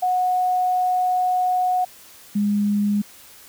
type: tone pair in turn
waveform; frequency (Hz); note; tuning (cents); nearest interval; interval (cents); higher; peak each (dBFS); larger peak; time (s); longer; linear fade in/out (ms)
sine; 732 / 205.4; F#5 / G#3; -19 / -19; octave + minor seventh; 2200; first; -17; neither; 0.02-1.85 / 2.35-3.02; first; 10
effects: white hiss -46 dBFS RMS until 3.48 s